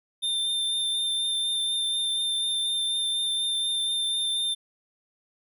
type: tone with vibrato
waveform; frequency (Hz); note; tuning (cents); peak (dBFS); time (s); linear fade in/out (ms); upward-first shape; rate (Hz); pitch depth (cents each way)
square; 3590; A7; +34; -25; 0.22-4.55; 20; triangle; 4.1; 15
effects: none